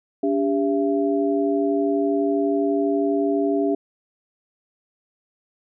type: tone cluster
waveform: sine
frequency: 286.8 / 398.9 / 673 Hz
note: D4 / G4 / E5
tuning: -41 / +30 / +36 cents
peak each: -21 / -22 / -26 dBFS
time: 0.23-3.75 s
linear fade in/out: 5 ms
effects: none